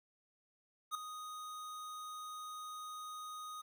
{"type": "tone with ADSR envelope", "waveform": "square", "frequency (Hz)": 1244, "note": "D#6", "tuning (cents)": -1, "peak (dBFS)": -34, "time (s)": [0.91, 3.62], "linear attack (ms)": 39, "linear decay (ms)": 3, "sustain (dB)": -11, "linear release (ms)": 14, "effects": ["12-bit"]}